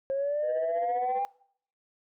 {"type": "exponential sweep", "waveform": "sine", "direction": "up", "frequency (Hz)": [537, 804], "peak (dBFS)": -25, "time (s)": [0.1, 1.25], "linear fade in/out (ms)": 0}
{"type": "tone with tremolo", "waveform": "sine", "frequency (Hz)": 496.3, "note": "B4", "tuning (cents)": 8, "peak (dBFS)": -28, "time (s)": [0.42, 1.25], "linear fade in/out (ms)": 50, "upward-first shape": "sine", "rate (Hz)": 15, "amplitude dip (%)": 65}
{"effects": ["noise-tail reverb RT60 0.6 s tail -23 dB re dry", "tanh soft clip ceiling -22 dBFS"]}